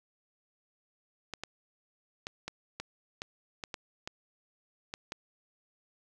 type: clicks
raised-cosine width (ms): 0.2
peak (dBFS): -20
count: 11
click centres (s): 1.337 / 1.436 / 2.269 / 2.48 / 2.8 / 3.219 / 3.638 / 3.742 / 4.075 / 4.939 / 5.121
effects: none